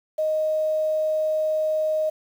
sine tone with quantisation, 622.3 Hz, D#5, in tune, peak -20 dBFS, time 0.18-2.1 s, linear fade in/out 10 ms, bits 8, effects none

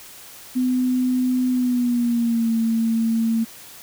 sine tone with pitch glide, 252.9 to 226.6 Hz, B3 to A#3, +41 to -49 cents, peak -17 dBFS, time 0.55-3.45 s, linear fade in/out 20 ms, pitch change -190 cents, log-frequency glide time 1.5-2.53 s, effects white hiss -42 dBFS RMS until 3.82 s

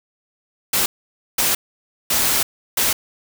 white noise bursts at uneven times, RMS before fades -18 dBFS, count 4, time 0.73-0.86 / 1.38-1.55 / 2.1-2.43 / 2.77-2.93 s, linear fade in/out 5 ms, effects none

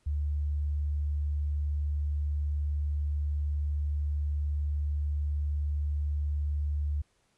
sine tone, 73.42 Hz, D2, in tune, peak -27 dBFS, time 0.06-7.02 s, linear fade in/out 10 ms, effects pink hiss -71 dBFS RMS until 7.37 s + resampled to 24000 Hz

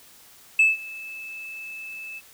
sine tone with ADSR envelope, 2619 Hz, E7, 12 cents flat, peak -10 dBFS, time 0.59-2.21 s, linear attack 5 ms, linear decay 170 ms, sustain -24 dB, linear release 34 ms, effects tanh soft clip ceiling -12 dBFS + white hiss -51 dBFS RMS until 2.33 s

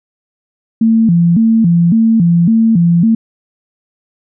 sine tone with vibrato, 196 Hz, G3, in tune, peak -6 dBFS, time 0.81-3.15 s, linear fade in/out 5 ms, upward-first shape square, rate 1.8 Hz, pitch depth 240 cents each way, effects none

